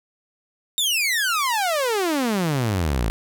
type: exponential sweep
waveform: sawtooth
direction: down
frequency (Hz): 3729 to 50.7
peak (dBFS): -16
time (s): 0.78-3.1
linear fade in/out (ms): 0
effects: none